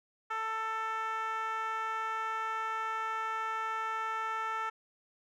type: tone with band-pass filter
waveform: 10% pulse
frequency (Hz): 443.4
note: A4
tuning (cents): +13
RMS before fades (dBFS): -35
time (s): 0.3-4.7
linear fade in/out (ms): 10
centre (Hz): 1200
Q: 2.6
effects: none